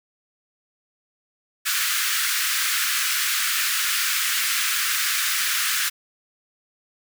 pink high-pass noise, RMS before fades -23 dBFS, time 1.65-5.9 s, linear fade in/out 20 ms, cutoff 1300 Hz, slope 48 dB/octave, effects none

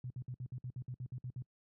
sine tone bursts, 125.5 Hz, B2, 28 cents sharp, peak -39 dBFS, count 12, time 0.04-1.422 s, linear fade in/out 2 ms, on 62 ms, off 58 ms, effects noise-tail reverb RT60 0.1 s tail -26 dB re dry + high-pass 60 Hz 12 dB/octave

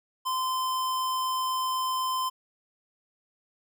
square tone, 1032 Hz, C6, 24 cents flat, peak -27 dBFS, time 0.25-2.3 s, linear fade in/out 20 ms, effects none

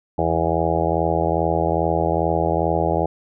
harmonic tone, 82.41 Hz, E2, in tune, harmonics 1 / 2 / 4 / 5 / 6 / 7 / 8 / 9 / 10, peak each -26 / -26 / -26 / -26 / -26 / -26 / -26 / -26 / -26 dBFS, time 0.18-3.06 s, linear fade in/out 5 ms, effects none

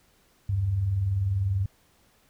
sine tone pair together, 77.6 / 98.01 Hz, D#2 / G2, -4 / 0 cents, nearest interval major third, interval 404 cents, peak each -34 / -23 dBFS, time 0.49-1.66 s, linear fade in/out 5 ms, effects pink hiss -63 dBFS RMS until 2.29 s

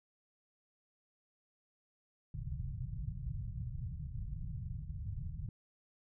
white low-pass noise, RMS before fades -41 dBFS, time 2.34-5.49 s, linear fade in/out 2 ms, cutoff 150 Hz, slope 48 dB/octave, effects none

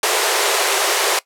pink high-pass noise, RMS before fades -17 dBFS, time 0.03-1.19 s, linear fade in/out 2 ms, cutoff 360 Hz, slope 96 dB/octave, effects noise-tail reverb RT60 0.1 s tail -19 dB re dry + low-pass 12000 Hz 12 dB/octave

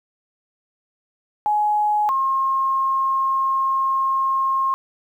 sine tone pair in turn, 840 / 1071.2 Hz, G#5 / C6, +19 / +40 cents, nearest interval major third, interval 421 cents, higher second, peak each -16 / -17 dBFS, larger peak first, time 1.46-2.09 / 2.09-4.74 s, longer second, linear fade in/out 0 ms, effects 9-bit

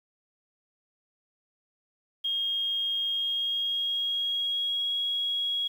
sine tone with pitch glide, 3247 to 3313 Hz, G#7 to G#7, -40 to -5 cents, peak -26 dBFS, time 2.24-5.68 s, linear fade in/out 10 ms, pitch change +35 cents, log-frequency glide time 3.07-4.97 s, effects 9-bit

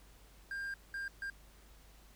triangle tone bursts at uneven times, 1598 Hz, G6, 33 cents sharp, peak -36 dBFS, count 3, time 0.51-0.74 / 0.94-1.08 / 1.22-1.3 s, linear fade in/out 2 ms, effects added 50 Hz sine -59 dBFS peak until 2.15 s + pink hiss -63 dBFS RMS until 2.15 s

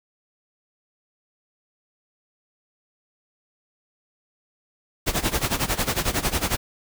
pink noise with tremolo, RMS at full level -21 dBFS, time 5.06-6.57 s, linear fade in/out 20 ms, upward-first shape sine, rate 11 Hz, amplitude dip 85%, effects none

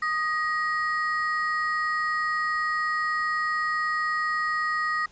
triangle ring-modulated tone, 1568 Hz, G6, in tune, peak -19 dBFS, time 0.02-5.06 s, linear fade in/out 5 ms, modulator 328 Hz, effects pink hiss -56 dBFS RMS until 5.11 s + resampled to 16000 Hz

